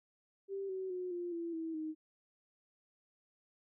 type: tone with pitch steps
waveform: sine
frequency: 392 / 377.6 / 363.6 / 350.2 / 337.3 / 324.9 / 312.9 Hz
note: G4 / F#4 / F#4 / F4 / E4 / E4 / D#4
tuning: 0 / +35 / -30 / +5 / +40 / -25 / +10 cents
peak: -37 dBFS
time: 0.48-1.95 s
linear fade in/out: 50 ms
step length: 210 ms
effects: none